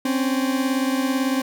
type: beating tone pair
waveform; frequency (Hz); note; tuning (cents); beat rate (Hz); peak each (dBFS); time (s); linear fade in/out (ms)
40% pulse; 261.6 / 279.6; C4 / C#4; 0 / +15; 18; -20 / -25; 0.05-1.42; 5
effects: none